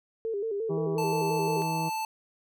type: tone with vibrato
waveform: sine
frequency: 425.2 Hz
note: G#4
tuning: 41 cents sharp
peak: -28 dBFS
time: 0.25-1.62 s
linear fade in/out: 0 ms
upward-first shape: square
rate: 5.7 Hz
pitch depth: 96 cents each way
type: harmonic tone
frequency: 162 Hz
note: E3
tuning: 30 cents flat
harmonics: 1 / 2 / 3 / 4 / 5 / 6 / 7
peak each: -31 / -37 / -41 / -43 / -45 / -47 / -48 dBFS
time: 0.69-1.9 s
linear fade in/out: 20 ms
type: tone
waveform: square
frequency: 880 Hz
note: A5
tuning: in tune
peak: -30 dBFS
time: 0.98-2.05 s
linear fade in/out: 2 ms
effects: none